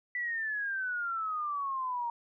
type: exponential sweep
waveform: sine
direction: down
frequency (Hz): 1982 to 932.3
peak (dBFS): -31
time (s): 0.15-2.1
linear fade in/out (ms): 2
effects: none